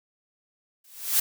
blue noise with exponential growth, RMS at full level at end -18 dBFS, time 0.84-1.2 s, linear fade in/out 5 ms, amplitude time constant 77 ms, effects none

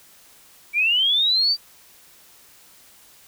sine linear sweep, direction up, 2290 to 4699 Hz, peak -16 dBFS, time 0.73-1.57 s, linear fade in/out 50 ms, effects white hiss -51 dBFS RMS until 3.27 s

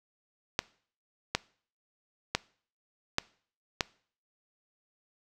clicks, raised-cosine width 0.2 ms, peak -8 dBFS, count 5, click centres 0.591 / 1.35 / 2.35 / 3.184 / 3.808 s, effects noise-tail reverb RT60 0.5 s tail -22 dB re dry

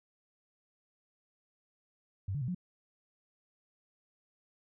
sine tone with pitch steps, 96.6 / 144.4 / 124.1 / 180.1 Hz, G2 / D3 / B2 / F#3, -25 / -29 / +9 / -46 cents, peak -32 dBFS, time 2.28-2.548 s, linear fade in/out 5 ms, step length 67 ms, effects none

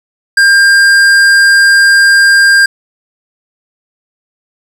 sine tone with tanh clipping, 1600 Hz, G6, 35 cents sharp, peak -5 dBFS, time 0.37-2.66 s, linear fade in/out 5 ms, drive 14 dB, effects none

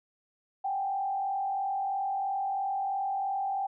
sine tone with frequency modulation, 784 Hz, G5, in tune, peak -28 dBFS, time 0.64-3.67 s, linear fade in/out 10 ms, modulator 43 Hz, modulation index 0.67, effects none

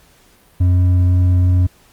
sine tone with hard clipping, 90.3 Hz, F#2, 42 cents flat, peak -11 dBFS, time 0.6-1.67 s, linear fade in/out 10 ms, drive 4 dB, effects pink hiss -51 dBFS RMS until 1.92 s + Opus 48 kbps

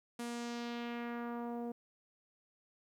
sawtooth tone with low-pass filter sweep, 237.5 Hz, A#3, 33 cents sharp, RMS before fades -41 dBFS, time 0.19-1.72 s, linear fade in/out 5 ms, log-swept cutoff 11000 to 570 Hz, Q 1.5, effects 12-bit

